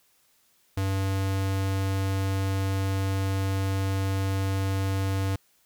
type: tone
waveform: square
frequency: 96.7 Hz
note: G2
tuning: 23 cents flat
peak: -25 dBFS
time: 0.77-5.36 s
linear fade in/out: 5 ms
effects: white hiss -65 dBFS RMS until 5.65 s